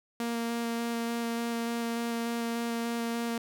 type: tone with vibrato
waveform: sawtooth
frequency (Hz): 233.1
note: A#3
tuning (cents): 0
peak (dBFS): -26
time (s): 0.2-3.38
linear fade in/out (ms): 2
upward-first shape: square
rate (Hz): 3.4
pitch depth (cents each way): 8
effects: none